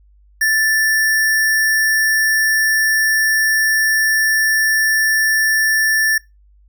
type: tone with sample-and-hold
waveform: sine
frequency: 1760 Hz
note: A6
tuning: in tune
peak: -12 dBFS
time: 0.41-6.18 s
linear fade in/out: 5 ms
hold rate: 7350 Hz
effects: noise-tail reverb RT60 0.2 s tail -23 dB re dry + added 50 Hz sine -47 dBFS peak until 6.68 s